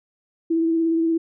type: tone with vibrato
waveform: sine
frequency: 328.5 Hz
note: E4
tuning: 6 cents flat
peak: -17 dBFS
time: 0.5-1.18 s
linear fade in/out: 10 ms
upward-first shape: sine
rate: 17 Hz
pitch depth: 20 cents each way
effects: none